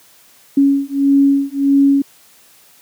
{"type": "beating tone pair", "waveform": "sine", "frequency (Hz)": [277.2, 278.8], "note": ["C#4", "C#4"], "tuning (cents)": [0, 10], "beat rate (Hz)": 1.6, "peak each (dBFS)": -13, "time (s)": [0.57, 2.02], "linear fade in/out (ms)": 5, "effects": ["white hiss -48 dBFS RMS until 2.81 s", "high-pass 100 Hz 12 dB/octave"]}